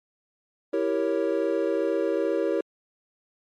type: chord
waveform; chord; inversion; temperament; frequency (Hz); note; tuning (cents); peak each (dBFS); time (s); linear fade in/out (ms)
triangle; E diminished seventh; none; equal; 329.6 / 392 / 466.2 / 554.4; E4 / G4 / Bb4 / Db5; 0 / 0 / 0 / 0; -26; 0.73-2.61; 5
effects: MP3 64 kbps